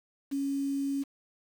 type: tone with quantisation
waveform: sine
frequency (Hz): 277.2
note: C#4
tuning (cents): 0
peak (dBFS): -28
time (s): 0.31-1.04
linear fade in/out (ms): 20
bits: 8
effects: none